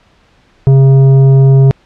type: tone with tanh clipping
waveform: triangle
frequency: 135.2 Hz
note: C#3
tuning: 43 cents flat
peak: -4 dBFS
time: 0.67-1.71 s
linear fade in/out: 0 ms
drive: 13 dB
effects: pink hiss -49 dBFS RMS until 1.85 s + low-pass 4000 Hz 12 dB/octave